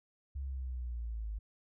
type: linear sweep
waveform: sine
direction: down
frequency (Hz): 69.3 to 51.5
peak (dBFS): -36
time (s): 0.35-1.39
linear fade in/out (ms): 10
effects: none